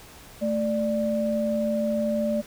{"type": "tone pair together", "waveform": "sine", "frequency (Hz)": [221, 590], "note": ["A3", "D5"], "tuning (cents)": [8, 8], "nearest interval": "octave + perfect fourth", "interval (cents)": 1700, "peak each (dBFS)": -25, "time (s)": [0.41, 2.42], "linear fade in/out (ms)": 20, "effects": ["pink hiss -47 dBFS RMS until 2.46 s"]}